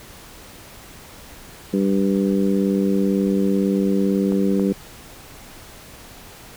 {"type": "harmonic tone", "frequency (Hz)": 98, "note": "G2", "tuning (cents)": 0, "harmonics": [2, 3, 4, 5], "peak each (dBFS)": [-18, -23, -24, -27], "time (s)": [1.73, 4.73], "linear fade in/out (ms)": 10}
{"type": "clicks", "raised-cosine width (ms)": 1, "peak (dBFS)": [-18, -18], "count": 2, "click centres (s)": [4.321, 4.596]}
{"effects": ["pink hiss -42 dBFS RMS until 6.56 s"]}